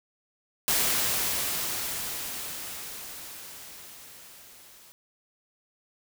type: noise with level ramp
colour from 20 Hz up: white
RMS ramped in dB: -24 to -53 dBFS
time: 0.68-4.92 s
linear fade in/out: 0 ms
effects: none